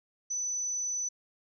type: tone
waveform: sine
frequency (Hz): 5990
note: F#8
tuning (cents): +20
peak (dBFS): -30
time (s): 0.3-1.09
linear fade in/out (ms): 10
effects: none